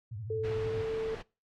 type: tone with vibrato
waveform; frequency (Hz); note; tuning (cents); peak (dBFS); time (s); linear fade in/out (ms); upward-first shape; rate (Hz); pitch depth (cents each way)
sine; 107; A2; -48; -37; 0.11-0.82; 10; triangle; 13; 210
type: tone with pitch glide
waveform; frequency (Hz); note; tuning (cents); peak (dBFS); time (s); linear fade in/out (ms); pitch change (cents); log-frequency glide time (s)
sine; 440 to 444.1; A4 to A4; 0 to +16; -30; 0.3-1.15; 5; +16; 0.6-0.75
type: noise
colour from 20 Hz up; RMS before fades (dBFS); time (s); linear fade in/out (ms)
pink; -42; 0.43-1.23; 20
effects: noise-tail reverb RT60 0.3 s tail -23 dB re dry + low-pass 3000 Hz 12 dB/octave